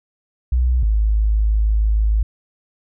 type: tone pair in turn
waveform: sine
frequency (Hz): 61.8 / 53.19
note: B1 / G#1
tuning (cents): +2 / +42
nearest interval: minor third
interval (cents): 260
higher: first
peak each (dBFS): -13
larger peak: neither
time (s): 0.52-0.83 / 0.83-2.23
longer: second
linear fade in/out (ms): 5
effects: none